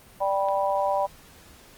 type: harmonic tone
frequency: 196 Hz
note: G3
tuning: in tune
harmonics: 3 / 4 / 5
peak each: -25 / -26 / -27 dBFS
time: 0.2-1.07 s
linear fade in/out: 20 ms
type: click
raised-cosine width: 0.3 ms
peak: -25 dBFS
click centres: 0.486 s
effects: pink hiss -51 dBFS RMS until 1.77 s + Opus 32 kbps